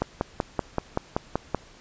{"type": "click train", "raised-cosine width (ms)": 1, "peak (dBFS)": -9, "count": 9, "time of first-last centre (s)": [0.02, 1.547], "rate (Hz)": 5.24, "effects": ["pink hiss -51 dBFS RMS until 1.8 s", "resampled to 16000 Hz"]}